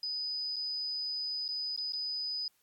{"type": "tone with dropouts", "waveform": "sine", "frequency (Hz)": 4986, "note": "D#8", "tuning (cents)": 3, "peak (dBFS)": -33, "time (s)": [0.03, 2.48], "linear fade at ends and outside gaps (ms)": 2, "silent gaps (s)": [[0.56, 0.564], [1.481, 1.488], [1.763, 1.775], [1.923, 1.932]], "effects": ["white hiss -72 dBFS RMS until 2.62 s", "AAC 64 kbps"]}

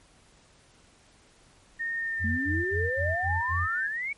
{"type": "tone with pitch glide", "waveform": "sine", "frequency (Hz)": [1836, 1791], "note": ["A#6", "A6"], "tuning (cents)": [-27, 30], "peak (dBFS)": -28, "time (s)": [1.79, 3.88], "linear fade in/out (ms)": 20, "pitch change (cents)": -43, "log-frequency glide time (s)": [1.96, 2.29]}
{"type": "tone bursts", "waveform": "sine", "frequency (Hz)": 87.31, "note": "F2", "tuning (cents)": 0, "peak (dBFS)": -27, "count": 6, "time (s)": [2.19, 3.68], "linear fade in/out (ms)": 50, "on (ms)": 200, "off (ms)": 58}
{"type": "exponential sweep", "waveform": "sine", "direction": "up", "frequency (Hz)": [216.2, 2293], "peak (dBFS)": -29, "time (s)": [2.24, 4.13], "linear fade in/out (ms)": 5}
{"effects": ["pink hiss -59 dBFS RMS until 4.17 s", "MP3 48 kbps"]}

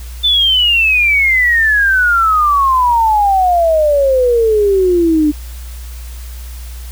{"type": "exponential sweep", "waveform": "sine", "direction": "down", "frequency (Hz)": [3559, 293.7], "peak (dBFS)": -8, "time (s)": [0.23, 5.32], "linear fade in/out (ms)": 20, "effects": ["added 60 Hz sine -25 dBFS peak until 6.91 s", "white hiss -38 dBFS RMS until 6.91 s"]}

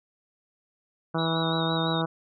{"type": "harmonic tone", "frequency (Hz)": 163.4, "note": "E3", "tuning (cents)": -15, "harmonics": [1, 2, 3, 4, 5, 6, 7, 8, 9], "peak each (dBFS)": [-28, -31, -33, -34, -35, -36, -36, -37, -38], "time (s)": [1.14, 2.06], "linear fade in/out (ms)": 10}
{"type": "tone with vibrato", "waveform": "sine", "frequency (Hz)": 3782, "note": "A#7", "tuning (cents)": 24, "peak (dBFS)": -31, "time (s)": [1.18, 2.02], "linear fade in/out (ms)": 10, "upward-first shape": "sine", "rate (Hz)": 5.9, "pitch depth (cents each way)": 49}
{"effects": []}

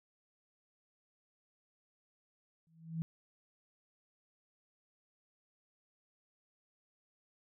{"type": "tone with exponential growth", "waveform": "sine", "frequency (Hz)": 163.1, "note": "E3", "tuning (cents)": -18, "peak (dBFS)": -31, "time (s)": [2.67, 3.02], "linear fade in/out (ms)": 0, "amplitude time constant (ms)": 76, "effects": []}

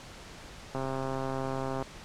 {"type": "click train", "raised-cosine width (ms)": 1, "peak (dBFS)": -20, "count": 144, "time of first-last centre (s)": [0.75, 1.825], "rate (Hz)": 133, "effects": ["pink hiss -47 dBFS RMS until 2.04 s", "low-pass 7000 Hz 12 dB/octave"]}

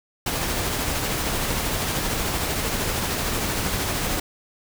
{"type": "noise with tremolo", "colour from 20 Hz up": "pink", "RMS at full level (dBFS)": -24, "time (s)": [0.26, 4.2], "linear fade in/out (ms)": 5, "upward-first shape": "sine", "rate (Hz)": 13, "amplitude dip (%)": 25, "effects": []}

